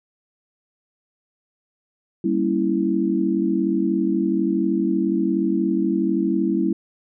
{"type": "chord", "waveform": "sine", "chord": "G diminished seventh", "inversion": "none", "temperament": "equal", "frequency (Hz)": [196, 233.1, 277.2, 329.6], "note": ["G3", "Bb3", "Db4", "Fb4"], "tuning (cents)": [0, 0, 0, 0], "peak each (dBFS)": [-23, -26, -25, -21], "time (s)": [2.24, 6.73], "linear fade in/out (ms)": 5, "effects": []}